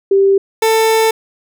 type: tone pair in turn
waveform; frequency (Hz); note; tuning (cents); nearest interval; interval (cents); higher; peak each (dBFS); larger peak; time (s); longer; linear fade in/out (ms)
sine / 30% pulse; 392 / 444.8; G4 / A4; 0 / +19; major second; 219; second; -7; neither; 0.11-0.38 / 0.62-1.11; second; 5
effects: none